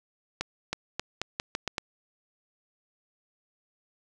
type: accelerating click train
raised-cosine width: 0.2 ms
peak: -12 dBFS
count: 8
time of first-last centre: 0.41-1.782 s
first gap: 320 ms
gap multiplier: 0.83
effects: none